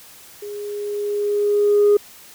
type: tone with level ramp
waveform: sine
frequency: 412.1 Hz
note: G#4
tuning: 13 cents flat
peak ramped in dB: -29 to -8 dBFS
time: 0.42-1.97 s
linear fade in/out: 5 ms
effects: tanh soft clip ceiling -8 dBFS + white hiss -44 dBFS RMS until 2.34 s